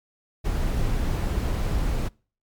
brown noise, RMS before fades -24 dBFS, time 0.44-2.09 s, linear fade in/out 20 ms, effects noise-tail reverb RT60 0.4 s tail -26 dB re dry + MP3 96 kbps

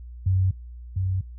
sine tone pair in turn, 94 / 94 Hz, F#2 / F#2, +28 / +28 cents, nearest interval unison, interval 0 cents, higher neither, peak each -18 / -22 dBFS, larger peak first, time 0.26-0.51 / 0.96-1.21 s, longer neither, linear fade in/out 5 ms, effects noise-tail reverb RT60 0.2 s tail -21 dB re dry + added 60 Hz sine -37 dBFS peak until 1.38 s

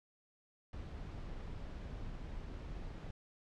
brown noise, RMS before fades -45 dBFS, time 0.73-3.11 s, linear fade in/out 2 ms, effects low-pass 5000 Hz 12 dB/octave

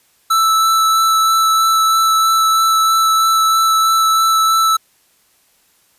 square tone with vibrato, 1318.5 Hz, E6, in tune, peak -11 dBFS, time 0.3-4.77 s, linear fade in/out 10 ms, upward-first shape sine, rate 3.1 Hz, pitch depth 8 cents each way, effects white hiss -56 dBFS RMS until 5.98 s + resampled to 32000 Hz

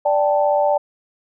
sine chord, D suspended fourth, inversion none, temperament equal, 587.3 / 784 / 880 Hz, D5 / G5 / A5, 0 / 0 / 0 cents, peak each -16 / -20 / -21 dBFS, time 0.05-0.78 s, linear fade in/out 10 ms, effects none

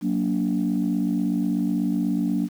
sine chord, Gb augmented, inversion none, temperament equal with one note detuned, 185 / 233.1 / 289.5 Hz, Gb3 / Bb3 / D4, 0 / 0 / -25 cents, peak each -24 dBFS, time 0.01-2.49 s, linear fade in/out 50 ms, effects tanh soft clip ceiling -14 dBFS + 8-bit

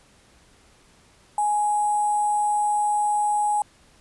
sine tone with sample-and-hold, 835 Hz, G#5, 9 cents sharp, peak -19 dBFS, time 1.38-3.62 s, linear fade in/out 2 ms, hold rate 8820 Hz, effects pink hiss -56 dBFS RMS until 4 s + resampled to 24000 Hz

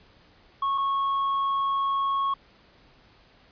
triangle tone pair in turn, 1100 / 1100 Hz, C#6 / C#6, -14 / -14 cents, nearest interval unison, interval 0 cents, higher neither, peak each -21 / -21 dBFS, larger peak neither, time 0.62-0.78 / 0.78-2.34 s, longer second, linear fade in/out 5 ms, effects pink hiss -57 dBFS RMS until 3.51 s + resampled to 11025 Hz

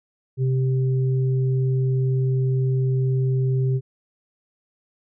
sine tone pair together, 130.3 / 392.9 Hz, C3 / G4, -7 / +4 cents, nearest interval octave + perfect fifth, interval 1911 cents, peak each -18 / -29 dBFS, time 0.37-3.81 s, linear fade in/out 50 ms, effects none

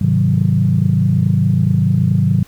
sine chord, Ab dominant seventh, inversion none, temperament equal, 103.83 / 130.81 / 155.56 / 185 Hz, Ab2 / C3 / Eb3 / Gb3, 0 / 0 / 0 / 0 cents, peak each -16 dBFS, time 0.01-2.43 s, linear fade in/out 5 ms, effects tanh soft clip ceiling -1 dBFS + pink hiss -47 dBFS RMS until 2.47 s

